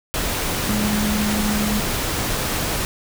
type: tone in noise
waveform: sine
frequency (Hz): 210.1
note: G#3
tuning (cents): +20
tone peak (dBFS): -20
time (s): 0.69-1.8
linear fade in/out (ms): 0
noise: pink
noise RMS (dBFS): -23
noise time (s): 0.14-2.85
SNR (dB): 0
effects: none